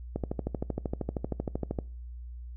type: click train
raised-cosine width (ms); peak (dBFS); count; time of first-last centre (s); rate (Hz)
2; -17; 22; 0.16-1.788; 12.9
effects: noise-tail reverb RT60 0.4 s tail -23 dB re dry + added 60 Hz sine -39 dBFS peak until 2.56 s